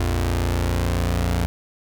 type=tone pair together; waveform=sawtooth; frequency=58.27 / 87.31 Hz; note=A#1 / F2; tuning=0 / 0 cents; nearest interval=perfect fifth; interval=700 cents; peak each=-18 dBFS; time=0-1.46 s; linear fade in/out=0 ms; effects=none